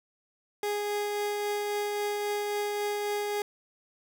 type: tone with tremolo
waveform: 30% pulse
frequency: 413.2 Hz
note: G#4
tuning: 9 cents flat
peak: -25 dBFS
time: 0.63-3.42 s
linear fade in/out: 2 ms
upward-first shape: triangle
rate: 3.7 Hz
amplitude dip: 25%
effects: none